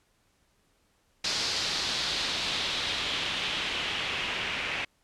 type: noise with low-pass filter sweep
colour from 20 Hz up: white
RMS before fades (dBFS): -31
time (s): 1.24-4.85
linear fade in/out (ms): 5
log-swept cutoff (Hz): 4800 to 2500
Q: 2.4
effects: pink hiss -69 dBFS RMS until 5.03 s + low-pass 11000 Hz 12 dB/octave